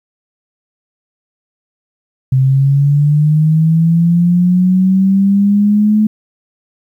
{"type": "linear sweep", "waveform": "sine", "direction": "up", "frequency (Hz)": [130, 215.4], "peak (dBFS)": -7, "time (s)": [2.32, 6.07], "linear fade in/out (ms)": 5, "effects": ["8-bit"]}